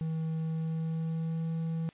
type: tone with pitch glide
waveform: triangle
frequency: 160.5 to 163.21 Hz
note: E3 to E3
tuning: -46 to -17 cents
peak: -28 dBFS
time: 0.01-1.89 s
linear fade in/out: 0 ms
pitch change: +29 cents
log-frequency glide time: 0.4-1.49 s
effects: white hiss -60 dBFS RMS until 1.93 s + resampled to 8000 Hz